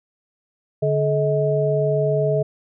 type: tone cluster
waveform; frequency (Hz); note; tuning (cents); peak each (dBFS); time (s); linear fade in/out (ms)
sine; 145.4 / 429 / 634; D3 / A4 / D#5; -17 / -44 / +32; -21; 0.82-2.43; 10
effects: none